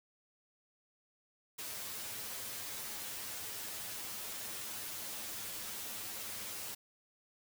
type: noise with comb filter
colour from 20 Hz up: white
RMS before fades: -43 dBFS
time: 1.58-6.75 s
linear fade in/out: 10 ms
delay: 9.4 ms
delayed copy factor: +0.95
effects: none